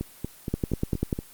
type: two click trains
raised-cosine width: 3 ms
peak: -11 / -16 dBFS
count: 7 / 6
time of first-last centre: 0.54-1.128 / 0.01-1.189 s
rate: 10.2 / 4.24 Hz
effects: white hiss -50 dBFS RMS until 1.33 s + Opus 24 kbps